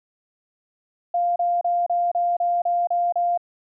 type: tone bursts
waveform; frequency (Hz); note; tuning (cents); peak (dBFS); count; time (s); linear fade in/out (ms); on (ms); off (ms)
sine; 698.5; F5; 0; -18; 9; 1.14-3.376; 5; 220; 32
effects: none